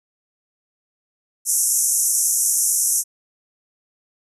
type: band-pass noise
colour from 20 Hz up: white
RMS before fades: -19 dBFS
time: 1.45-3.04 s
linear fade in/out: 50 ms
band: 5700 to 12000 Hz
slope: 96 dB/octave
effects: none